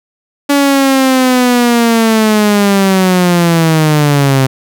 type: linear sweep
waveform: sawtooth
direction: down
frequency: 285.4 to 130.81 Hz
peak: -3 dBFS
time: 0.49-4.47 s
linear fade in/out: 10 ms
effects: none